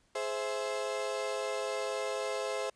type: chord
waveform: 35% pulse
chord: Ab augmented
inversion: none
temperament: equal with one note detuned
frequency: 419.4 / 523.3 / 659.3 Hz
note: Ab4 / C5 / E5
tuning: +17 / 0 / 0 cents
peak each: -36 / -34 / -37 dBFS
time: 0.15-2.7 s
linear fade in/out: 5 ms
effects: pink hiss -70 dBFS RMS until 2.75 s + resampled to 22050 Hz